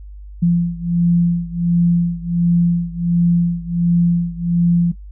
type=beating tone pair; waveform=sine; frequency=171.7 / 173.1 Hz; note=F3 / F3; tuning=-29 / -15 cents; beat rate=1.4 Hz; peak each=-15 / -17 dBFS; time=0.42-4.92 s; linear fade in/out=10 ms; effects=noise-tail reverb RT60 0.1 s tail -17 dB re dry + added 50 Hz sine -32 dBFS peak until 5.11 s